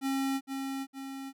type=tone with echo; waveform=square; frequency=270 Hz; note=C#4; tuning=45 cents flat; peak=-29 dBFS; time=0.01-0.41 s; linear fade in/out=50 ms; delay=460 ms; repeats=2; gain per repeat=-5 dB; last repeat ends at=1.33 s; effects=none